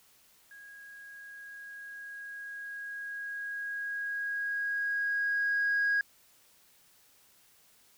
sine tone with level ramp, 1644 Hz, G#6, 18 cents flat, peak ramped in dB -48 to -23 dBFS, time 0.51-6.01 s, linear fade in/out 2 ms, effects tanh soft clip ceiling -22 dBFS + white hiss -63 dBFS RMS until 7.97 s

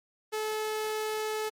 sawtooth tone, 431.8 Hz, A4, 33 cents flat, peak -26 dBFS, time 0.32-1.5 s, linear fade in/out 20 ms, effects MP3 64 kbps

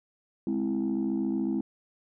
sine chord, Ab augmented, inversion none, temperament equal, 207.7 / 261.6 / 329.6 Hz, Ab3 / C4 / E4, 0 / 0 / 0 cents, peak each -29 dBFS, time 0.47-1.61 s, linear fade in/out 2 ms, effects tanh soft clip ceiling -21 dBFS

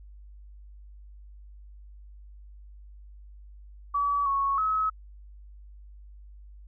sine tone with pitch steps, 1143 / 1106 / 1284 Hz, D6 / C#6 / E6, -47 / -4 / -46 cents, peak -23 dBFS, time 3.94-4.9 s, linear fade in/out 10 ms, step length 320 ms, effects added 50 Hz sine -45 dBFS peak until 6.67 s

